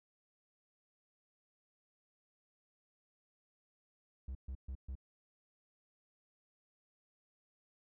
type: tone bursts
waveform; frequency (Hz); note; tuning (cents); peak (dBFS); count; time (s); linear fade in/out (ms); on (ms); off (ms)
triangle; 65.41; C2; 0; -38; 4; 4.28-4.954; 5; 71; 130
effects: none